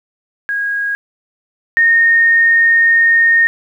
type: tone pair in turn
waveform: sine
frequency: 1641 / 1842 Hz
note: G#6 / A#6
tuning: -21 / -21 cents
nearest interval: major second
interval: 200 cents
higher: second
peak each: -15 / -7 dBFS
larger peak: second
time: 0.49-0.95 / 1.77-3.47 s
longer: second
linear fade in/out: 0 ms
effects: 8-bit